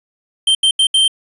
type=tone bursts at uneven times; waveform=square; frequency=3136 Hz; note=G7; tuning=in tune; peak=-10 dBFS; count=4; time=0.47-0.55 / 0.63-0.71 / 0.79-0.87 / 0.94-1.08 s; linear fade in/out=5 ms; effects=resampled to 24000 Hz